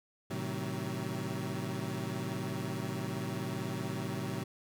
25% pulse chord, A diminished seventh, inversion none, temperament equal with one note detuned, 110 / 130.81 / 155.56 / 188.34 Hz, A2 / C3 / Eb3 / Gb3, 0 / 0 / 0 / +31 cents, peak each -37 / -36 / -38 / -36 dBFS, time 0.3-4.44 s, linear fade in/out 10 ms, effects none

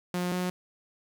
sawtooth tone pair in turn, 178.7 / 180.99 Hz, F3 / F#3, +40 / -38 cents, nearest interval unison, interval 22 cents, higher second, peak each -24 dBFS, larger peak neither, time 0.14-0.32 / 0.32-0.5 s, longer neither, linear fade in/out 2 ms, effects 10-bit

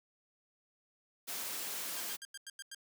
white noise, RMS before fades -40 dBFS, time 1.27-2.17 s, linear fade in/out 20 ms
10% pulse tone bursts, 1600 Hz, G6, 35 cents sharp, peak -35 dBFS, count 7, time 1.97-2.747 s, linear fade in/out 2 ms, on 33 ms, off 91 ms
effects high-pass 200 Hz 12 dB/octave

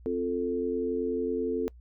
sine chord, F major, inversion second, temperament equal, 261.6 / 349.2 / 440 Hz, C4 / F4 / A4, 0 / 0 / 0 cents, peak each -32 / -33 / -29 dBFS, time 0.06-1.68 s, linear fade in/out 0 ms, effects noise-tail reverb RT60 0.1 s tail -25 dB re dry + added 60 Hz sine -48 dBFS peak until 1.8 s

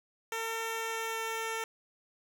10% pulse tone with pitch glide, 452.2 to 449.6 Hz, A4 to A4, +47 to +37 cents, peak -25 dBFS, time 0.32-1.64 s, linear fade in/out 2 ms, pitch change -10 cents, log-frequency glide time 0.63-1.31 s, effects none

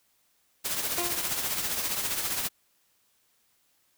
white noise with tremolo, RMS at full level -28 dBFS, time 0.64-2.49 s, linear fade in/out 20 ms, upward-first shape triangle, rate 15 Hz, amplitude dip 55%
20% pulse tone with exponential decay, 349.2 Hz, F4, in tune, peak -24 dBFS, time 0.98-1.44 s, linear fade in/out 1 ms, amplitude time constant 99 ms
effects white hiss -69 dBFS RMS until 3.97 s

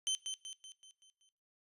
25% pulse tone with echo, 3085 Hz, G7, 28 cents flat, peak -28 dBFS, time 0.07-0.15 s, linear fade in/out 0 ms, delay 190 ms, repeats 6, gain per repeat -6 dB, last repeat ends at 1.29 s, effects noise-tail reverb RT60 0.4 s tail -19 dB re dry + resampled to 32000 Hz

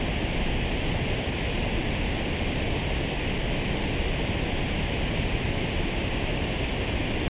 pink noise with comb filter, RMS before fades -26 dBFS, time 0-7.28 s, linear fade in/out 0 ms, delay 0.38 ms, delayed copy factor +0.7, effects resampled to 8000 Hz

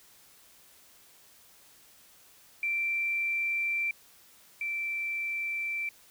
sine tone pair in turn, 2349 / 2339 Hz, D7 / D7, 0 / -8 cents, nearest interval unison, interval 8 cents, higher first, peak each -27 / -30 dBFS, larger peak first, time 2.63-3.91 / 4.61-5.89 s, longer neither, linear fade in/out 2 ms, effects white hiss -58 dBFS RMS until 6.1 s

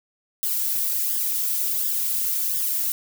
violet noise with flanger, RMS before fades -24 dBFS, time 0.43-2.92 s, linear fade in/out 0 ms, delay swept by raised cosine 0.58 to 2.78 ms, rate 1.4 Hz, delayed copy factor +0.65, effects none

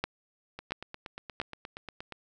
two click trains, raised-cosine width 0.3 ms, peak -13 / -24 dBFS, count 3 / 14, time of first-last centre 0.04-1.401 / 0.59-2.123 s, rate 1.47 / 8.48 Hz, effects none

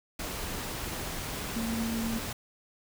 sine tone in noise, 227.1 Hz, A#3, 45 cents flat, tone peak -30 dBFS, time 1.56-2.19 s, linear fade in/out 5 ms, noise pink, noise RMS -36 dBFS, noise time 0.19-2.33 s, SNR +3 dB, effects none

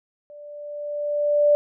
sine tone with level ramp, 587.3 Hz, D5, in tune, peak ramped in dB -40 to -12 dBFS, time 0.3-1.55 s, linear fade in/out 0 ms, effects none

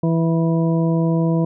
harmonic tone with a mistuned harmonic, 164.81 Hz, E3, in tune, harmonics 1 / 2 / 3 / 4 / 6, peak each -16 / -22 / -26 / -28 / -32 dBFS, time 0.03-1.45 s, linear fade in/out 5 ms, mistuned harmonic 6, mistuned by -19 cents, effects none

